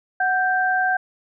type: tone pair together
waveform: sine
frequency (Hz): 741 / 1570.1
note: F#5 / G6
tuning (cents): +2 / +2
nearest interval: octave + minor second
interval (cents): 1300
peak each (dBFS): -20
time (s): 0.2-0.97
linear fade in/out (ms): 5
effects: none